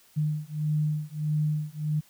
sine beating tone pair, 151.1 / 152.7 Hz, D3 / D#3, +50 / -32 cents, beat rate 1.6 Hz, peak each -28 dBFS, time 0.16-2.01 s, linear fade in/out 20 ms, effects white hiss -59 dBFS RMS until 2.09 s

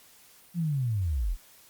sine linear sweep, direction down, 177.8 to 32.11 Hz, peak -25 dBFS, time 0.54-1.37 s, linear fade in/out 50 ms, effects white hiss -56 dBFS RMS until 1.69 s + Opus 48 kbps

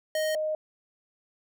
square / sine tone pair in turn, 622.3 / 619.4 Hz, D#5 / D#5, 0 / -8 cents, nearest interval unison, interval 8 cents, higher first, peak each -26 dBFS, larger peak neither, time 0.15-0.35 / 0.35-0.55 s, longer neither, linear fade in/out 2 ms, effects none

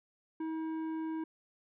sine tone with tanh clipping, 319.7 Hz, D#4, 47 cents sharp, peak -36 dBFS, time 0.4-1.24 s, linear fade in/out 5 ms, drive 10 dB, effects none

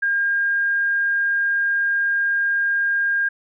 sine tone, 1612 Hz, G6, 48 cents sharp, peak -17 dBFS, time 0.02-3.29 s, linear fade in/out 10 ms, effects none

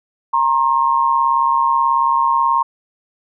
sine tone pair together, 933 / 1071.4 Hz, A#5 / C6, +1 / +41 cents, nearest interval major second, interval 240 cents, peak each -15 dBFS, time 0.33-2.63 s, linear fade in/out 10 ms, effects none

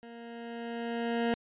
20% pulse tone with level ramp, 233.6 Hz, A#3, 4 cents sharp, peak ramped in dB -41 to -21 dBFS, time 0.03-1.34 s, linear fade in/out 0 ms, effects resampled to 8000 Hz

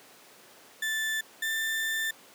35% pulse tone pair in turn, 1760 / 1781.5 Hz, A6 / A6, 0 / +21 cents, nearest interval unison, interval 21 cents, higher second, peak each -26 dBFS, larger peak neither, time 0.82-1.21 / 1.42-2.11 s, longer second, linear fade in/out 5 ms, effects pink hiss -53 dBFS RMS until 2.34 s + high-pass 300 Hz 12 dB/octave

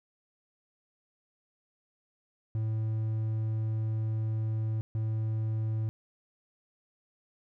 triangle tone bursts at uneven times, 110 Hz, A2, in tune, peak -26 dBFS, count 2, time 2.55-4.81 / 4.95-5.89 s, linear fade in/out 0 ms, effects none

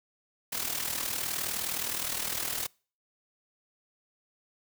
white noise with amplitude modulation, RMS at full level -30 dBFS, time 0.52-2.67 s, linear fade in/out 10 ms, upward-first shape sine, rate 39.4 Hz, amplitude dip 65%, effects noise-tail reverb RT60 0.4 s tail -26 dB re dry

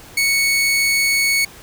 sawtooth tone, 2217 Hz, C#7, in tune, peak -11 dBFS, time 0.17-1.45 s, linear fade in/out 5 ms, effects pink hiss -41 dBFS RMS until 1.62 s

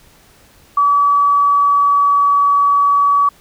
sine tone with pitch glide, 1145 to 1138.4 Hz, D6 to C#6, -44 to +46 cents, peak -9 dBFS, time 0.77-3.29 s, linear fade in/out 5 ms, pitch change -10 cents, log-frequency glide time 1.04-2.52 s, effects pink hiss -48 dBFS RMS until 3.4 s

